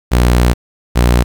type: tone pair in turn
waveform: sawtooth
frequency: 60.5 / 60.27 Hz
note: B1 / B1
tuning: -35 / -42 cents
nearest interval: unison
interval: 7 cents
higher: first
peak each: -4 dBFS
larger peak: neither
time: 0.11-0.54 / 0.95-1.24 s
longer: first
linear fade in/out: 20 ms
effects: 7-bit